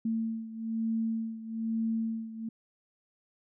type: beating tone pair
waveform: sine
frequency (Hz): 224.6 / 225.7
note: A3 / A3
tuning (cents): +36 / +44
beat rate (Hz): 1.1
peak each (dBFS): -31 / -35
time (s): 0.05-2.49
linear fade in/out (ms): 5
effects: none